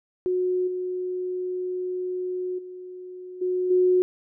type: tone with level steps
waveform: sine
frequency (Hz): 365.1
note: F#4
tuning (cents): -23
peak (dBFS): -21 / -26 / -36 / -22 / -16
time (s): 0.26-4.02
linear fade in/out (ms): 0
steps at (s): 0.67 / 2.58 / 3.41 / 3.7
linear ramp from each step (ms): 10
effects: none